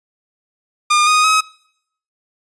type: tone with pitch steps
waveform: sawtooth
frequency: 1210 / 1241.1 / 1273.1 Hz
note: D#6 / D#6 / D#6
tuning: -49 / -5 / +39 cents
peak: -7 dBFS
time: 0.9-1.41 s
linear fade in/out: 10 ms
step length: 170 ms
effects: noise-tail reverb RT60 0.7 s tail -23 dB re dry + resampled to 22050 Hz